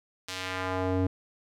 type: tone with band-pass filter sweep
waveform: square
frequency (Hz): 93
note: F#2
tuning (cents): +9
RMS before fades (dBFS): -30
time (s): 0.28-1.07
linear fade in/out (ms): 5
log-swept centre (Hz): 4900 to 270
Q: 0.89
effects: none